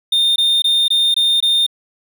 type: tone bursts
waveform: triangle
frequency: 3636 Hz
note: A#7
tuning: 44 cents flat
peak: -10 dBFS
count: 6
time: 0.12-1.665 s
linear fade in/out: 5 ms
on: 240 ms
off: 21 ms
effects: none